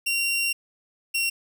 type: tone pair in turn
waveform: sawtooth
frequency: 2756 / 2739 Hz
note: F7 / F7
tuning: -24 / -34 cents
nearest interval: unison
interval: 10 cents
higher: first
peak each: -19 dBFS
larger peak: neither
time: 0.06-0.53 / 1.14-1.3 s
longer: first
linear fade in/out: 10 ms
effects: none